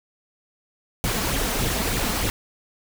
pink noise with flanger, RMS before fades -24 dBFS, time 1.04-2.3 s, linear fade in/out 0 ms, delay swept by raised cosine 0.29 to 4.69 ms, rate 3.3 Hz, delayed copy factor +0.6, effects none

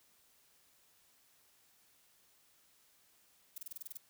violet noise bursts, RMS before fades -44 dBFS, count 9, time 3.56-3.973 s, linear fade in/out 5 ms, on 21 ms, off 28 ms, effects white hiss -69 dBFS RMS until 4.09 s

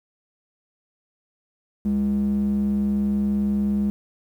square tone with band-pass filter, 68.5 Hz, C#2, 20 cents flat, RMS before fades -22 dBFS, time 1.85-3.9 s, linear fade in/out 0 ms, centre 220 Hz, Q 6.5, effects 9-bit

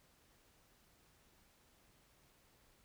silence, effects pink hiss -70 dBFS RMS until 2.84 s

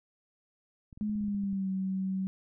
clicks, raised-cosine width 5 ms, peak -36 dBFS, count 11, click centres 0.928 / 0.975 / 1.026 / 1.096 / 1.156 / 1.209 / 1.241 / 1.283 / 1.347 / 1.437 / 1.53 s
sine tone with pitch glide, 210.9 to 190.07 Hz, G#3 to F#3, +27 to +47 cents, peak -29 dBFS, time 1.01-2.27 s, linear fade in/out 0 ms, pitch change -180 cents, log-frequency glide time 1.12-1.69 s
effects none

